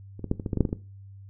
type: clicks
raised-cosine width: 3 ms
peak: -28 / -18 / -10 / -20 / -16 / -14 / -13 / -6 / -12 / -26 / -14 dBFS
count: 11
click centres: 0.194 / 0.243 / 0.314 / 0.398 / 0.462 / 0.532 / 0.573 / 0.607 / 0.652 / 0.691 / 0.729 s
effects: noise-tail reverb RT60 0.3 s tail -17 dB re dry + added 98 Hz sine -43 dBFS peak until 1.29 s